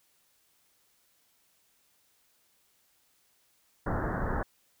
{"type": "low-pass noise", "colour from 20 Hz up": "pink", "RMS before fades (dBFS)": -31, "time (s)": [3.86, 4.43], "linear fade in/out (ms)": 5, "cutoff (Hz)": 1800, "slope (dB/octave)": 96, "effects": ["white hiss -69 dBFS RMS until 4.8 s"]}